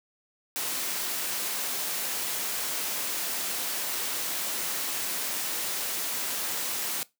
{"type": "noise", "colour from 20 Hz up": "white", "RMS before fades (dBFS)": -31, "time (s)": [0.56, 7.03], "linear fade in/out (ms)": 0, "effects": ["noise-tail reverb RT60 0.2 s tail -20 dB re dry", "high-pass 200 Hz 12 dB/octave"]}